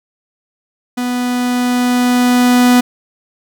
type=tone with level ramp; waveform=45% pulse; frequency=246.9 Hz; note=B3; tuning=in tune; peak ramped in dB=-16 to -6 dBFS; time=0.97-2.81 s; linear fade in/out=10 ms; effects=none